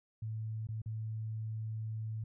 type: tone with dropouts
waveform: sine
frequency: 110 Hz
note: A2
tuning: in tune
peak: -36 dBFS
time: 0.22-2.24 s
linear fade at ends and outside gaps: 5 ms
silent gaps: 0.671-0.687 / 0.818-0.859 s
effects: none